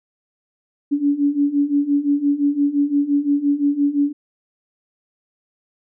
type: beating tone pair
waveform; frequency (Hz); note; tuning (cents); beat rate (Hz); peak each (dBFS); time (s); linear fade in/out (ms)
sine; 282.8 / 288.6; C#4 / D4; +35 / -30; 5.8; -20 / -17; 0.91-4.13; 20
effects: none